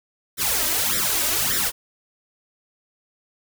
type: noise with flanger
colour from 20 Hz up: white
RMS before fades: -22 dBFS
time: 0.37-1.72 s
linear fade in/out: 50 ms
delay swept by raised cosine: 0.53 to 3.23 ms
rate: 1.7 Hz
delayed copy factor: +0.9
effects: none